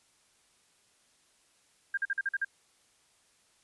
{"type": "tone bursts", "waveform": "sine", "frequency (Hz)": 1600, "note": "G6", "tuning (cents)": 35, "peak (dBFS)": -27, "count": 7, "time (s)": [1.94, 2.448], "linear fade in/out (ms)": 5, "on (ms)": 34, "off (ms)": 45, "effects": ["white hiss -67 dBFS RMS until 3.63 s", "resampled to 24000 Hz"]}